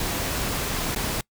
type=noise with dropouts; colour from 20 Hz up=pink; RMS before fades=-27 dBFS; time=0-1.21 s; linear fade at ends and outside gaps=2 ms; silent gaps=0.949-0.96 s; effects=noise-tail reverb RT60 0.1 s tail -24 dB re dry